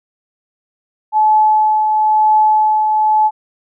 sine tone with tremolo, 860 Hz, A5, 40 cents flat, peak -7 dBFS, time 1.12-3.31 s, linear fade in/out 50 ms, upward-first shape triangle, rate 1 Hz, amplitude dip 40%, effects none

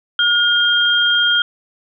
sine tone pair together, 1431 / 3207 Hz, F6 / G7, +42 / +39 cents, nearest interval octave + major second, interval 1397 cents, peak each -15 / -14 dBFS, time 0.19-1.42 s, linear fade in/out 2 ms, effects none

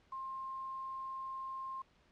sine tone with quantisation, 1060 Hz, C6, 22 cents sharp, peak -40 dBFS, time 0.12-1.82 s, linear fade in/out 5 ms, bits 10, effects pink hiss -69 dBFS RMS until 2.11 s + low-pass 4000 Hz 12 dB/octave

